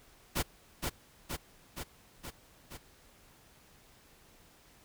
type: noise with echo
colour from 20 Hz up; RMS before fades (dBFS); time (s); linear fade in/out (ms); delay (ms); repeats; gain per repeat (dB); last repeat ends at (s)
pink; -31; 0.35-0.43; 20; 470; 5; -3; 2.78
effects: pink hiss -61 dBFS RMS until 4.84 s